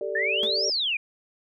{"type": "chord", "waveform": "sine", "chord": "G suspended second", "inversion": "none", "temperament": "equal with one note detuned", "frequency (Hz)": [392, 445.4, 587.3], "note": ["G4", "A4", "D5"], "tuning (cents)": [0, 21, 0], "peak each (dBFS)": [-32, -32, -31], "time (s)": [0.01, 0.7], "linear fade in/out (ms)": 2}
{"type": "exponential two-way sweep", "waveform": "sine", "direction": "up then down", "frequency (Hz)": [1722, 5740, 2342], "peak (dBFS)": -23, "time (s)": [0.15, 0.97], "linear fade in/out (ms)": 5, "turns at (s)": 0.67}
{"type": "tone with exponential decay", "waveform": "sawtooth", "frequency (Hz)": 220, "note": "A3", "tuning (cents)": 0, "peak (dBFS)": -27, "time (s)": [0.43, 0.55], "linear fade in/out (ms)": 2, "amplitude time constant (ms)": 26}
{"effects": []}